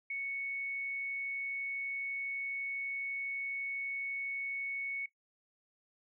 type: tone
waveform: sine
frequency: 2217 Hz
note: C#7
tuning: in tune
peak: -35 dBFS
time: 0.1-5.06 s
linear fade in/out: 5 ms
effects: noise-tail reverb RT60 0.1 s tail -17 dB re dry